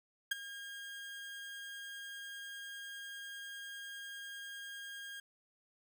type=tone with ADSR envelope; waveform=30% pulse; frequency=1619 Hz; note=G#6; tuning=45 cents flat; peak=-26 dBFS; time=0.31-5.2 s; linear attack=8 ms; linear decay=16 ms; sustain=-16 dB; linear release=4 ms; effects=none